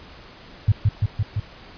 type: tone with echo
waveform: sine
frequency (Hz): 103.83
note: G#2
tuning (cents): 0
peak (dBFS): -11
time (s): 0.68-0.72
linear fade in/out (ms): 5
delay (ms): 170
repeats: 4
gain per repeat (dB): -2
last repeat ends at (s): 1.4
effects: pink hiss -44 dBFS RMS until 1.77 s + resampled to 11025 Hz